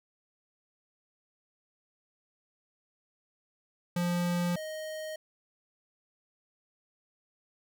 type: tone pair in turn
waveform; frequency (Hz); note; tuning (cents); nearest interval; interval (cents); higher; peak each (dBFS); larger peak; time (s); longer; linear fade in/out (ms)
square; 175.1 / 624; F3 / D#5; +5 / +5; octave + minor seventh; 2200; second; -28 / -37; first; 3.96-4.56 / 4.56-5.16; neither; 5
effects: none